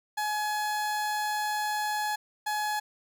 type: tone pair in turn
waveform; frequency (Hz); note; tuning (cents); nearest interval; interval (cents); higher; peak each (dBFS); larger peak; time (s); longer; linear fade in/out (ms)
30% pulse; 845 / 845; G#5 / G#5; +30 / +30; unison; 0; neither; -25; neither; 0.17-2.16 / 2.46-2.8; first; 10
effects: 11-bit